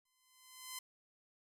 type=tone with exponential growth; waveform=5% pulse; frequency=1027 Hz; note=C6; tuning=33 cents flat; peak=-30 dBFS; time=0.05-0.79 s; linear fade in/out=5 ms; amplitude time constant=160 ms; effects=none